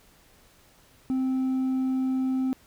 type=tone with hard clipping; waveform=sine; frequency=261 Hz; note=C4; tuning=4 cents flat; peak=-24 dBFS; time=1.1-2.53 s; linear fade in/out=0 ms; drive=2 dB; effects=pink hiss -58 dBFS RMS until 2.66 s